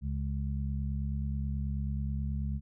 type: harmonic tone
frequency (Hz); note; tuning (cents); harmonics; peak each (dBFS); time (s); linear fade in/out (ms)
69.3; C#2; 0; 1 / 2 / 3; -32 / -36 / -39; 0.01-2.61; 50
effects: none